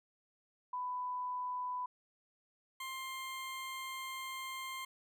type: tone pair in turn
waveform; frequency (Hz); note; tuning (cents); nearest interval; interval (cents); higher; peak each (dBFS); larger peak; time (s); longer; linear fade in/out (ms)
sine / 20% pulse; 996 / 1055.2; B5 / C6; +14 / +14; minor second; 100; second; -36 / -36; neither; 0.73-1.86 / 2.8-4.85; second; 5
effects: none